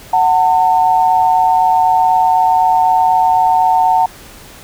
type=tone pair together; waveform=sine; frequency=743.1 / 902 Hz; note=F#5 / A5; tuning=+7 / +43 cents; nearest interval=minor third; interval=336 cents; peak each=-11 dBFS; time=0.13-4.06 s; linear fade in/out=5 ms; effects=pink hiss -37 dBFS RMS until 4.63 s